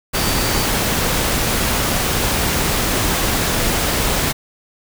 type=tone in noise; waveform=sine; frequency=4623 Hz; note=D8; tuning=28 cents flat; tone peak=-28 dBFS; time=0.14-0.67 s; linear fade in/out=20 ms; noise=pink; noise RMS=-18 dBFS; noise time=0.13-4.33 s; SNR=-13 dB; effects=none

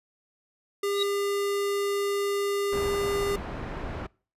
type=tone; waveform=square; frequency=402.3 Hz; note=G4; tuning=45 cents sharp; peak=-26 dBFS; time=0.83-3.36 s; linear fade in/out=5 ms
type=tone with exponential growth; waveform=sine; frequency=3808 Hz; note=A#7; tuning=36 cents sharp; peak=-22 dBFS; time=0.89-1.03 s; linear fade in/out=5 ms; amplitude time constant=30 ms
type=low-pass noise; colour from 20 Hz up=pink; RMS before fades=-35 dBFS; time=2.72-4.07 s; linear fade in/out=10 ms; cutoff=1600 Hz; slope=12 dB/octave
effects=noise-tail reverb RT60 0.4 s tail -25 dB re dry + resampled to 32000 Hz

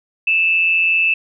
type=tone with amplitude modulation; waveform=sine; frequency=2637 Hz; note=E7; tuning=in tune; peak=-10 dBFS; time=0.27-1.14 s; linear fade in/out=5 ms; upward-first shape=sine; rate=175 Hz; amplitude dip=50%; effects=none

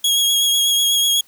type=tone with vibrato; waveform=sawtooth; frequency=3301 Hz; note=G#7; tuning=11 cents flat; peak=-11 dBFS; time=0.04-1.21 s; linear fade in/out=5 ms; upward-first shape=sine; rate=8.1 Hz; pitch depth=21 cents each way; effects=white hiss -53 dBFS RMS until 1.27 s

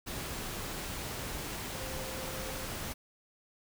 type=tone in noise; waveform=sine; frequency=523.3 Hz; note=C5; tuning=in tune; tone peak=-45 dBFS; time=1.72-2.66 s; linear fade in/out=20 ms; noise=pink; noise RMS=-39 dBFS; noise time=0.06-2.94 s; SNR=-9 dB; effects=none

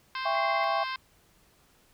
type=harmonic tone; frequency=523 Hz; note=C5; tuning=1 cent flat; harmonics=2 / 3 / 4 / 5 / 6 / 7 / 8 / 9 / 10; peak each=-34 / -38 / -40 / -42 / -44 / -45 / -46 / -47 / -48 dBFS; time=0.15-0.96 s; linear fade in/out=2 ms
type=chord; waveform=sine; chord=C# diminished; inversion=first; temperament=just; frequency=665.2 / 798.3 / 1108.7 Hz; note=E5 / G5 / C#6; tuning=+16 / +31 / 0 cents; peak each=-30 dBFS; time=0.25-0.84 s; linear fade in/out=10 ms
type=tone; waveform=sine; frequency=2075 Hz; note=C7; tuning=15 cents flat; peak=-33 dBFS; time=0.35-0.64 s; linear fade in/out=0 ms
effects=pink hiss -63 dBFS RMS until 1.93 s

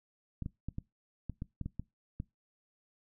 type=clicks; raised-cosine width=5 ms; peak=-25 dBFS; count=10; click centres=0.423 / 0.461 / 0.686 / 0.784 / 1.297 / 1.421 / 1.613 / 1.66 / 1.796 / 2.201 s; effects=noise-tail reverb RT60 0.2 s tail -22 dB re dry

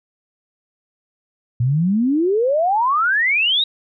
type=exponential sweep; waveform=sine; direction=up; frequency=115.3 to 3866 Hz; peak=-14 dBFS; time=1.6-3.64 s; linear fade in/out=5 ms; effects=none

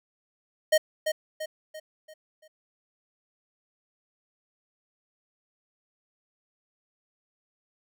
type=tone with echo; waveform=square; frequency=622.3 Hz; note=D#5; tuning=in tune; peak=-18 dBFS; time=0.72-0.78 s; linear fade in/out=10 ms; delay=340 ms; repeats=5; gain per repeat=-7 dB; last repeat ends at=2.48 s; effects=none

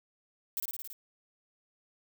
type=noise with echo; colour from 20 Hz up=violet; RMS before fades=-33 dBFS; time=0.57-0.6 s; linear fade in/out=0 ms; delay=55 ms; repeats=6; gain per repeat=-2 dB; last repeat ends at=0.93 s; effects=none

